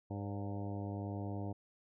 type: harmonic tone with a mistuned harmonic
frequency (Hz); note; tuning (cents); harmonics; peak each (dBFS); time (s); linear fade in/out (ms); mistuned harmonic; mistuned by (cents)
101.1; G#2; -46; 1 / 2 / 3 / 4 / 5 / 6 / 7 / 8 / 9; -40 / -45 / -45 / -51 / -52 / -52 / -51 / -56 / -56; 0.1-1.53; 10; 6; -53
effects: none